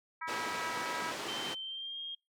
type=harmonic tone; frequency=324 Hz; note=E4; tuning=30 cents flat; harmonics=3 / 4 / 5 / 6 / 7; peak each=-40 / -42 / -44 / -46 / -47 dBFS; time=0.21-1.12 s; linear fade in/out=10 ms
type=band-pass noise; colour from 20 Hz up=pink; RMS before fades=-40 dBFS; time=0.27-1.55 s; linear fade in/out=20 ms; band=290 to 6100 Hz; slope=12 dB/octave
type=tone with pitch glide; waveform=sine; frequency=3100 to 3232 Hz; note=G7 to G#7; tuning=-20 to -48 cents; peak=-38 dBFS; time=1.28-2.15 s; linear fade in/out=5 ms; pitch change=+72 cents; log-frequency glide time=1.57-1.99 s
effects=noise-tail reverb RT60 0.2 s tail -25 dB re dry